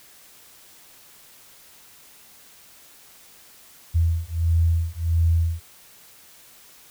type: beating tone pair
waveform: sine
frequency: 82.41 / 83.91 Hz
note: E2 / E2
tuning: 0 / +31 cents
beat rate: 1.5 Hz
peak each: -21 / -21 dBFS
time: 3.94-5.61 s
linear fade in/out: 20 ms
effects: white hiss -50 dBFS RMS until 6.9 s